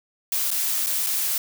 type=noise with dropouts; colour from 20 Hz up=blue; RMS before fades=-24 dBFS; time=0.32-1.38 s; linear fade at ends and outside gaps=2 ms; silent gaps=0.506-0.513 / 0.863-0.868 / 1.065-1.068 s; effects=none